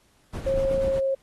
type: noise with tremolo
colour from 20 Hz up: brown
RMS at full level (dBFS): -30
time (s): 0.33-1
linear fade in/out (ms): 10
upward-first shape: triangle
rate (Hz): 8.2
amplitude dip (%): 50
type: tone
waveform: sine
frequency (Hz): 539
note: C#5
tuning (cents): -49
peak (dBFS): -21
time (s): 0.46-1.15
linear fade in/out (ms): 10
type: clicks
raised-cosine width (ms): 3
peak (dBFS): -21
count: 8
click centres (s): 0.541 / 0.575 / 0.65 / 0.712 / 0.744 / 0.779 / 0.844 / 0.879
effects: pink hiss -63 dBFS RMS until 1.22 s + AAC 32 kbps